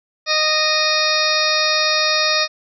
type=harmonic tone; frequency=618 Hz; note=D#5; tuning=12 cents flat; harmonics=1 / 2 / 3 / 4 / 6 / 7 / 8 / 9; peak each=-23 / -23 / -23 / -23 / -23 / -23 / -23 / -23 dBFS; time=0.26-2.48 s; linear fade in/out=50 ms; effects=none